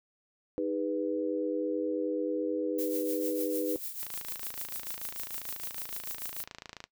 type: chord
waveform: sine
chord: G# minor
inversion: second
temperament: equal with one note detuned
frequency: 311.1 / 404.6 / 493.9 Hz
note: D#4 / G#4 / B4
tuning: 0 / -45 / 0 cents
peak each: -32 / -36 / -32 dBFS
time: 0.58-3.76 s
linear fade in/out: 0 ms
type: noise with tremolo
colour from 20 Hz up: violet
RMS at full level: -36 dBFS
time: 2.78-6.44 s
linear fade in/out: 10 ms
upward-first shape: triangle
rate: 6.7 Hz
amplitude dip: 70%
type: click train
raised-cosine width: 0.2 ms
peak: -24 dBFS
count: 78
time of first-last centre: 4.03-6.84 s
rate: 27.4 Hz
effects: noise-tail reverb RT60 0.1 s tail -18 dB re dry